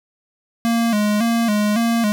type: tone with vibrato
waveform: square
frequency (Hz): 220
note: A3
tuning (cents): 0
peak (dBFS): -16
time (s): 0.65-2.12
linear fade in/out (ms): 0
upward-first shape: square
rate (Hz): 1.8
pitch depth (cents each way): 89
effects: none

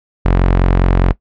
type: tone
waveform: sawtooth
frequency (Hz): 44.88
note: F1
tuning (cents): +48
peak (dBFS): -5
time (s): 0.25-1.13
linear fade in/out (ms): 10
effects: noise-tail reverb RT60 0.1 s tail -19 dB re dry + low-pass 2000 Hz 12 dB/octave

